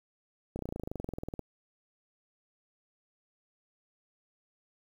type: slowing click train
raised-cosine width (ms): 2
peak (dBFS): -23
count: 21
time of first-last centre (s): 0.56-1.393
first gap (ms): 31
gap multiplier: 1.03
effects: 9-bit